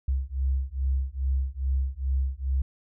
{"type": "beating tone pair", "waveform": "sine", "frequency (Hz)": [65.41, 67.81], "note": ["C2", "C#2"], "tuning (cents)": [0, -38], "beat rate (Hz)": 2.4, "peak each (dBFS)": [-27, -27], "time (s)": [0.08, 2.62], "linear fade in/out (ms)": 5, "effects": []}